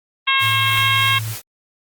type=harmonic tone; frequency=540 Hz; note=C#5; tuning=45 cents flat; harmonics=2 / 3 / 4 / 5 / 6 / 7; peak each=-20 / -23 / -20 / -21 / -20 / -25 dBFS; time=0.27-1.19 s; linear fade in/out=10 ms
type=noise with tremolo; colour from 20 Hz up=white; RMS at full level=-30 dBFS; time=0.38-1.42 s; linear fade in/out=50 ms; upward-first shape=sine; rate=3.3 Hz; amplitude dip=35%
type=tone; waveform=sine; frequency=110 Hz; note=A2; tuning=in tune; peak=-23 dBFS; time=0.4-1.36 s; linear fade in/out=50 ms
effects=Opus 24 kbps